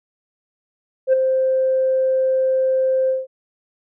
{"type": "tone with ADSR envelope", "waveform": "sine", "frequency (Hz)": 523.3, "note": "C5", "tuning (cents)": 0, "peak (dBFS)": -7, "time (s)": [1.07, 3.27], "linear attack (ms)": 60, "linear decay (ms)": 12, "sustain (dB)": -7, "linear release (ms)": 180, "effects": ["tanh soft clip ceiling -9 dBFS"]}